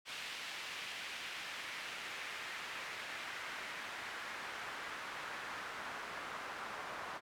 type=noise with band-pass filter sweep; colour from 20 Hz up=pink; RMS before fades=-45 dBFS; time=0.05-7.21 s; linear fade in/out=50 ms; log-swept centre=2700 to 1200 Hz; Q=1.3; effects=none